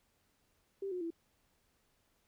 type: tone with pitch steps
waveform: sine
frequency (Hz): 392 / 361.5 / 333.5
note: G4 / F#4 / E4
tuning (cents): 0 / -40 / +20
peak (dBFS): -36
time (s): 0.82-1.105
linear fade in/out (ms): 5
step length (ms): 95
effects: pink hiss -75 dBFS RMS until 2.27 s